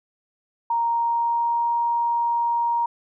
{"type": "tone with pitch glide", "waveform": "sine", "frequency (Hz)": [932.3, 939.9], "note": ["A#5", "A#5"], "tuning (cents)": [0, 14], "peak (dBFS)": -19, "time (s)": [0.7, 2.86], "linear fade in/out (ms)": 5, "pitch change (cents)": 14, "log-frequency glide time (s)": [0.82, 1.74], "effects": []}